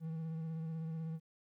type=tone with vibrato; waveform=triangle; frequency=161.4 Hz; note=E3; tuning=36 cents flat; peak=-36 dBFS; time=0-1.2 s; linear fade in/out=50 ms; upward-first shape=triangle; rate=16 Hz; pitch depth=32 cents each way; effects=13-bit